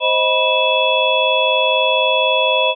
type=tone cluster; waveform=sine; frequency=523 / 627 / 979 / 2622 / 3384 Hz; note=C5 / D#5 / B5 / E7 / G#7; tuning=-1 / +13 / -15 / -10 / +32 cents; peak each=-19 dBFS; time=0-2.75 s; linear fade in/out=50 ms; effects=none